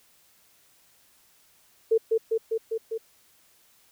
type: tone with echo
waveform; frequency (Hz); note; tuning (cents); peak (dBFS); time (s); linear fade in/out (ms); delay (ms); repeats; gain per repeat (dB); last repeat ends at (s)
sine; 448.2; A4; +32; -17; 1.91-1.98; 10; 200; 5; -2; 2.98
effects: white hiss -61 dBFS RMS until 3.91 s